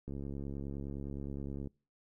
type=click train; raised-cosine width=3 ms; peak=-29 dBFS; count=112; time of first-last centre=0.08-1.673 s; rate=69.7 Hz; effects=noise-tail reverb RT60 0.4 s tail -26 dB re dry